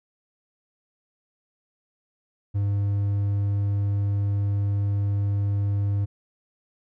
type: tone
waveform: triangle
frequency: 100.8 Hz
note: G2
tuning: 49 cents sharp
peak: -19 dBFS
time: 2.54-6.06 s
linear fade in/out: 20 ms
effects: none